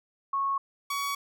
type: tone pair in turn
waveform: sine / sawtooth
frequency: 1100 / 1126.4 Hz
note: C#6 / C#6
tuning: -14 / +27 cents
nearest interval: unison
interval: 41 cents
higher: second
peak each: -25 dBFS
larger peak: neither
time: 0.33-0.58 / 0.9-1.15 s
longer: neither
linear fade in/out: 5 ms
effects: none